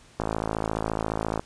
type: click train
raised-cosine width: 1 ms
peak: -12 dBFS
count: 66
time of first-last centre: 0.2-1.395 s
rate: 54.4 Hz
effects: pink hiss -54 dBFS RMS until 1.45 s + resampled to 22050 Hz